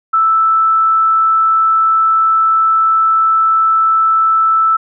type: tone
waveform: sine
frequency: 1318.5 Hz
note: E6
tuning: in tune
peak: -8 dBFS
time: 0.13-4.77 s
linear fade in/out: 10 ms
effects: none